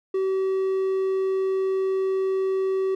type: tone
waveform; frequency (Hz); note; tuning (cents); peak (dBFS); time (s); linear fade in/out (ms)
triangle; 382; G4; -45; -19; 0.14-2.95; 5
effects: none